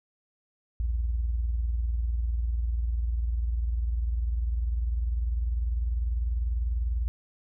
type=tone pair together; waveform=sine; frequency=57.69 / 77.78 Hz; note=A#1 / D#2; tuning=-17 / 0 cents; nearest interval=perfect fourth; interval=517 cents; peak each=-25 / -36 dBFS; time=0.8-7.08 s; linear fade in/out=0 ms; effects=none